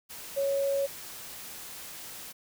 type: tone in noise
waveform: sine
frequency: 554.4 Hz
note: C#5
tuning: in tune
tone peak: -25 dBFS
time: 0.36-0.87 s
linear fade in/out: 20 ms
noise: white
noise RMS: -43 dBFS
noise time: 0.09-2.33 s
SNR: +15 dB
effects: none